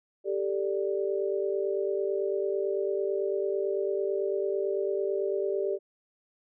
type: chord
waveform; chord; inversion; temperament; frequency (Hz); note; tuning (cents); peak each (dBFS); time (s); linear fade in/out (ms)
sine; G suspended second; none; just; 392 / 441 / 588; G4 / A4 / D5; 0 / +4 / +2; -28 / -33 / -33; 0.24-5.79; 50
effects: none